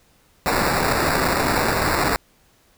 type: noise with sample-and-hold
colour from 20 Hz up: white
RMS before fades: -20 dBFS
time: 0.46-2.16 s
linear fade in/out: 0 ms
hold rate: 3150 Hz
effects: pink hiss -58 dBFS RMS until 2.77 s